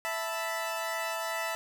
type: chord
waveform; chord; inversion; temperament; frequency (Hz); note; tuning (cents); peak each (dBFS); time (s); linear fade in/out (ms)
20% pulse; E suspended fourth; none; equal; 659.3 / 880 / 987.8; E5 / A5 / B5; 0 / 0 / 0; -29 / -32 / -34; 0.05-1.55; 0
effects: none